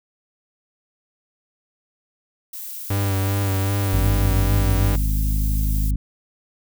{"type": "noise", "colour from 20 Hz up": "violet", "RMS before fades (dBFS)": -33, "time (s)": [2.53, 5.91], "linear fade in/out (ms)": 5}
{"type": "tone with vibrato", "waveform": "45% pulse", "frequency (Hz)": 98, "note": "G2", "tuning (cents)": 0, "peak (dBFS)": -19, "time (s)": [2.9, 4.96], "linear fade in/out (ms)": 5, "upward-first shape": "sine", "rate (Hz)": 2.6, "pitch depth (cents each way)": 33}
{"type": "harmonic tone", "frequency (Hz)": 52.3, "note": "G#1", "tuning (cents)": 13, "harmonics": [1, 2, 3, 4, 5], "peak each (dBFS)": [-18, -28, -30, -36, -35], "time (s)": [3.93, 5.96], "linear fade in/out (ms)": 5}
{"effects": []}